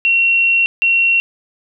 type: tone pair in turn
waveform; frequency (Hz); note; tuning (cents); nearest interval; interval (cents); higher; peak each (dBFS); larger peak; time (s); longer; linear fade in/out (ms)
sine; 2732 / 2732; F7 / F7; -39 / -39; unison; 0; neither; -10; neither; 0.05-0.66 / 0.82-1.2; first; 0
effects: none